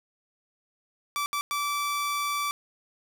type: tone bursts at uneven times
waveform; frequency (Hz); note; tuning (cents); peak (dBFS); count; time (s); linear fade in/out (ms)
sawtooth; 1160; D6; -22; -23; 3; 1.16-1.26 / 1.33-1.41 / 1.51-2.51; 0
effects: none